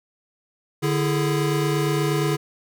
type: tone cluster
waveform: square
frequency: 147.9 / 335.1 / 415.2 Hz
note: D3 / E4 / G#4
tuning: +13 / +29 / 0 cents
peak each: -23 / -27 / -26 dBFS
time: 0.82-2.37 s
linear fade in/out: 20 ms
effects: none